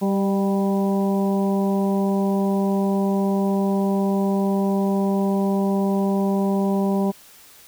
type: harmonic tone with a mistuned harmonic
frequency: 196 Hz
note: G3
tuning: in tune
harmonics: 1 / 2 / 3 / 4 / 5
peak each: -19 / -25 / -29 / -31 / -33 dBFS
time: 0.01-7.12 s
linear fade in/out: 20 ms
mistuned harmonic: 3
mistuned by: +27 cents
effects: white hiss -48 dBFS RMS until 7.67 s